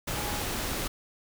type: tone in noise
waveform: sine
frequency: 830 Hz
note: G#5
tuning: 1 cent flat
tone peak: -39 dBFS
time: 0.16-0.43 s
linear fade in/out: 10 ms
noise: pink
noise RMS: -32 dBFS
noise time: 0.07-0.88 s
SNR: -10 dB
effects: none